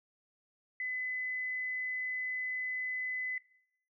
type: tone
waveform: sine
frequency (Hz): 2014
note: B6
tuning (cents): +33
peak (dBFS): -34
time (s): 0.8-3.38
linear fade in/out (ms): 2
effects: noise-tail reverb RT60 0.7 s tail -19 dB re dry